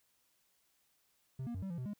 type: tone with pitch steps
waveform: triangle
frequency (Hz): 131.5 / 236.9 / 93 / 192.6 / 171 / 126.5 / 206.1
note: C3 / A#3 / F#2 / G3 / F3 / B2 / G#3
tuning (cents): +9 / +28 / +9 / -30 / -36 / +42 / -13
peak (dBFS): -36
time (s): 1.39-1.936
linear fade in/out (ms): 5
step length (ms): 78
effects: white hiss -75 dBFS RMS until 1.99 s